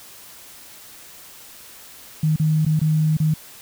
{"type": "tone with dropouts", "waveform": "sine", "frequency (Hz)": 155.56, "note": "D#3", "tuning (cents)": 0, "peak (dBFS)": -15, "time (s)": [2.23, 3.34], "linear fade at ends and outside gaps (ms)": 5, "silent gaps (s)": [[2.361, 2.397], [2.651, 2.663], [2.794, 2.814], [3.17, 3.2]], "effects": ["white hiss -43 dBFS RMS until 3.61 s"]}